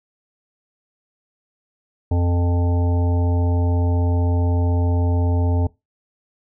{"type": "harmonic tone with a mistuned harmonic", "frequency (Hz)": 87.31, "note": "F2", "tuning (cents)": 0, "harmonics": [1, 3, 5, 7, 9, 10], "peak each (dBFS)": [-16, -26, -30, -33, -35, -36], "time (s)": [2.11, 5.67], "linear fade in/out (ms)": 5, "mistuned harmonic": 10, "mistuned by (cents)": 17, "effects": ["noise-tail reverb RT60 0.2 s tail -20 dB re dry"]}